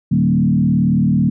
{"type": "tone with frequency modulation", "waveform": "sine", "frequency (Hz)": 188.8, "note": "F#3", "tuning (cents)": 35, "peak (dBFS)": -11, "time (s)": [0.11, 1.3], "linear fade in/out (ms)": 10, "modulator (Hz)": 38.2, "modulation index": 1.5, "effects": []}